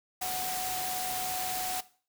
sine tone in noise, 740 Hz, F#5, in tune, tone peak -34 dBFS, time 0.21-1.81 s, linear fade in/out 10 ms, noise white, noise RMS -35 dBFS, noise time 0.21-1.81 s, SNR -2 dB, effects noise-tail reverb RT60 0.4 s tail -17 dB re dry

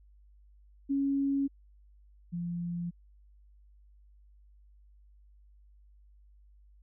sine tone pair in turn, 276.9 / 172.78 Hz, C#4 / F3, -2 / -18 cents, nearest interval minor sixth, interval 816 cents, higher first, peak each -26 / -32 dBFS, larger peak first, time 0.89-1.48 / 2.32-2.91 s, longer neither, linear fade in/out 20 ms, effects added 50 Hz sine -56 dBFS peak until 6.82 s

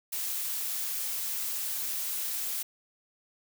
blue noise, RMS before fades -33 dBFS, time 0.12-2.63 s, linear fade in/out 10 ms, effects none

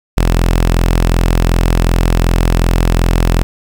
sawtooth tone, 42.68 Hz, F1, 39 cents flat, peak -5 dBFS, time 0.17-3.43 s, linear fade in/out 0 ms, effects 7-bit

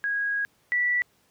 sine tone pair in turn, 1647 / 1958.6 Hz, G#6 / B6, -15 / -15 cents, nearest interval minor third, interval 300 cents, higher second, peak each -24 / -21 dBFS, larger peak second, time 0.04-0.45 / 0.72-1.02 s, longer first, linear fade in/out 0 ms, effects pink hiss -65 dBFS RMS until 1.3 s + high-pass 80 Hz 12 dB/octave

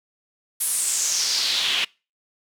pink noise with band-pass filter sweep, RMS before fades -23 dBFS, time 0.6-1.85 s, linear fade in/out 10 ms, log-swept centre 11000 to 2800 Hz, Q 3.5, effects noise-tail reverb RT60 0.3 s tail -25 dB re dry

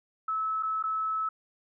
sine tone with dropouts, 1300 Hz, E6, 24 cents flat, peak -27 dBFS, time 0.28-1.29 s, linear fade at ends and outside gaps 5 ms, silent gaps 0.627-0.631 / 0.827-0.837 s, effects none

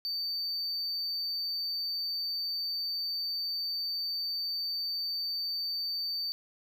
triangle tone, 4586 Hz, D8, 42 cents flat, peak -30 dBFS, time 0.05-6.32 s, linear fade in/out 0 ms, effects none

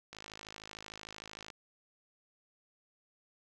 click train, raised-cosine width 0.2 ms, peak -28 dBFS, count 74, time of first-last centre 0.13-1.502 s, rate 53.2 Hz, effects none

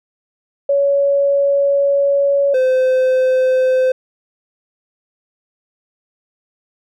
sine / triangle tone pair in turn, 561 / 515.6 Hz, C#5 / C5, +21 / -26 cents, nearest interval minor second, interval 147 cents, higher first, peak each -11 / -9 dBFS, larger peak second, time 0.69-2.54 / 2.54-3.92 s, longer first, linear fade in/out 5 ms, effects none

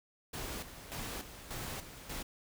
pink noise with tremolo, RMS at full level -41 dBFS, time 0.33-2.23 s, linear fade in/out 10 ms, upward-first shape square, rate 1.7 Hz, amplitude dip 65%, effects none

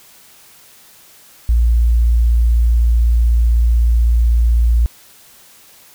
sine tone, 58 Hz, A#1, 8 cents flat, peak -9 dBFS, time 1.49-4.86 s, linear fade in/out 0 ms, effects white hiss -45 dBFS RMS until 5.94 s

